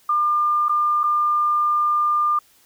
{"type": "tone with dropouts", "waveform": "sine", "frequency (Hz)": 1200, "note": "D6", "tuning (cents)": 37, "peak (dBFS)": -16, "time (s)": [0.09, 2.39], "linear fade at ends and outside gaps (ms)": 5, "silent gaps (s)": [[0.685, 0.693], [1.034, 1.038]], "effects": ["white hiss -56 dBFS RMS until 2.65 s"]}